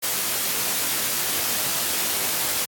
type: noise with comb filter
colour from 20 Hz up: white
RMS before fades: -24 dBFS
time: 0.02-2.66 s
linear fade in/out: 20 ms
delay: 19 ms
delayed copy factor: -0.85
effects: high-pass 100 Hz 12 dB/octave + AAC 64 kbps

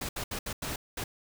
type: noise bursts at uneven times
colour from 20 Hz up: pink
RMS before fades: -35 dBFS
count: 6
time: 0.01-0.09 / 0.16-0.24 / 0.31-0.39 / 0.46-0.53 / 0.62-0.76 / 0.97-1.04 s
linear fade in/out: 5 ms
effects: none

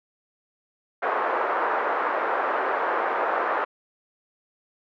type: band-pass noise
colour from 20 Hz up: white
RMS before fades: -25 dBFS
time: 1.02-3.65 s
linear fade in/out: 10 ms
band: 410 to 1400 Hz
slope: 24 dB/octave
effects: none

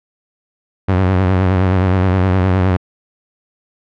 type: tone with vibrato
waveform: sawtooth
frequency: 93.2 Hz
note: F#2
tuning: 13 cents sharp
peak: -7 dBFS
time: 0.88-2.77 s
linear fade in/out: 10 ms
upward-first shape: sine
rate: 9.6 Hz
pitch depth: 60 cents each way
effects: low-pass 2000 Hz 12 dB/octave

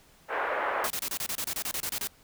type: band-pass noise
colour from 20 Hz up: pink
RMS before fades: -30 dBFS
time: 0.28-0.9 s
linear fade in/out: 50 ms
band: 500 to 1900 Hz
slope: 24 dB/octave
type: noise bursts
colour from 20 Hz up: white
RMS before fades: -32 dBFS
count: 14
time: 0.84-2.073 s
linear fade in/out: 2 ms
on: 63 ms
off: 27 ms
effects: pink hiss -59 dBFS RMS until 2.23 s

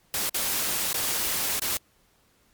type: noise with dropouts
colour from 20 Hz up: white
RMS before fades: -27 dBFS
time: 0.14-1.77 s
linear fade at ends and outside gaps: 1 ms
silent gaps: 0.294-0.344 / 0.93-0.942 / 1.595-1.619 s
effects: pink hiss -64 dBFS RMS until 2.53 s + MP3 96 kbps

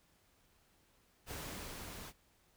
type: noise with level ramp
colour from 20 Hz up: pink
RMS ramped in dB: -44 to -49 dBFS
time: 1.26-2.13 s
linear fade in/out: 50 ms
effects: pink hiss -71 dBFS RMS until 2.56 s

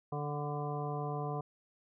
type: harmonic tone with a mistuned harmonic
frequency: 146.83 Hz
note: D3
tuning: in tune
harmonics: 1 / 2 / 3 / 4 / 5 / 7 / 8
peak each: -37 / -47 / -41 / -48 / -41 / -44 / -49 dBFS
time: 0.12-1.41 s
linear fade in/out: 5 ms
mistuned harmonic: 7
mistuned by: -17 cents
effects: none

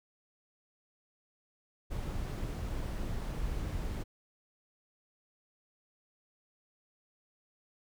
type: noise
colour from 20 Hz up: brown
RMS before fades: -36 dBFS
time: 1.9-4.04 s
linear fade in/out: 20 ms
effects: none

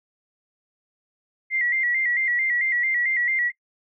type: tone with vibrato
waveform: sine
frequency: 2012 Hz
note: B6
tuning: 32 cents sharp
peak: -20 dBFS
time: 1.5-3.52 s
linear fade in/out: 50 ms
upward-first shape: square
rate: 4.5 Hz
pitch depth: 70 cents each way
effects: noise-tail reverb RT60 0.1 s tail -23 dB re dry

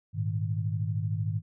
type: chord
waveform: sine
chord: Ab suspended second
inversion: none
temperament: just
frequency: 103.83 / 116.8 / 155.74 Hz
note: Ab2 / Bb2 / Eb3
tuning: 0 / +4 / +2 cents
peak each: -29 / -34 / -33 dBFS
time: 0.13-1.42 s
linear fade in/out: 50 ms
effects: none

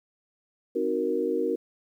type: chord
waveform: sine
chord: C half-diminished seventh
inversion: none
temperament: equal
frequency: 261.6 / 311.1 / 370 / 466.2 Hz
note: C4 / Eb4 / Gb4 / Bb4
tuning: 0 / 0 / 0 / 0 cents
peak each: -33 / -31 / -29 / -27 dBFS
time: 0.75-1.56 s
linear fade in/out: 10 ms
effects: 10-bit

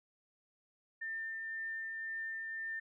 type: tone with tremolo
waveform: sine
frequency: 1798 Hz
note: A6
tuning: 37 cents sharp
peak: -37 dBFS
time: 1.01-2.8 s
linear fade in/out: 10 ms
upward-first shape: triangle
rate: 1.9 Hz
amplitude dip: 25%
effects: none

